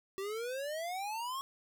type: exponential sweep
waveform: square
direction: up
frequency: 380 to 1108.7 Hz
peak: -37 dBFS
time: 0.18-1.41 s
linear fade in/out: 0 ms
effects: none